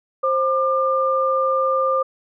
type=tone pair together; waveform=sine; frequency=528 / 1197.7 Hz; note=C5 / D6; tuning=+16 / +34 cents; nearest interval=octave + major second; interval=1418 cents; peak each=-19 dBFS; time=0.23-2.03 s; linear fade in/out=10 ms; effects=none